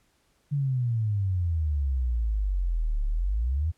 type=exponential two-way sweep; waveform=sine; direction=down then up; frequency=146.83 to 35.17 to 85.5 Hz; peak=-23 dBFS; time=0.51-3.72 s; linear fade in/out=20 ms; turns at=3.05 s; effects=pink hiss -68 dBFS RMS until 3.77 s + low-pass 12000 Hz 12 dB/octave